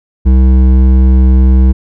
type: tone with hard clipping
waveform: sine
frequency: 64.4 Hz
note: C2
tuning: 27 cents flat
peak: -5 dBFS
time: 0.25-1.73 s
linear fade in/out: 20 ms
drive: 10 dB
effects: none